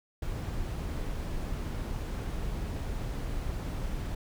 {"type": "noise", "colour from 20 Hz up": "brown", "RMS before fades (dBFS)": -34, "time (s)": [0.22, 4.15], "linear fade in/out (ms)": 5, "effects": []}